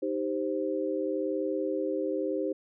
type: chord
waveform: sine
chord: C minor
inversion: first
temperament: equal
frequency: 311.1 / 392 / 523.3 Hz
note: Eb4 / G4 / C5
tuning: 0 / 0 / 0 cents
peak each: -32 dBFS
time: 0.02-2.53 s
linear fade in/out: 10 ms
effects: none